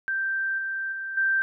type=tone with level steps; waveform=sine; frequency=1568 Hz; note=G6; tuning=in tune; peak=-24 / -27 / -30 / -20 dBFS; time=0.08-1.42 s; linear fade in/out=0 ms; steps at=0.58 / 0.92 / 1.17 s; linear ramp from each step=5 ms; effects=none